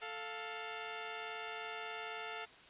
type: tone pair together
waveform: 10% pulse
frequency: 441.1 / 701 Hz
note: A4 / F5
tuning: +4 / +6 cents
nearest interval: minor sixth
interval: 802 cents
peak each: -36 / -36 dBFS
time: 0.01-2.46 s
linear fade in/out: 20 ms
effects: white hiss -58 dBFS RMS until 2.69 s + resampled to 8000 Hz